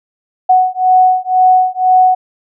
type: beating tone pair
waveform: sine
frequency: 740 / 742 Hz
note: F#5 / F#5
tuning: 0 / +5 cents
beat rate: 2 Hz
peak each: -10 dBFS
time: 0.49-2.15 s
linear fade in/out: 10 ms
effects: none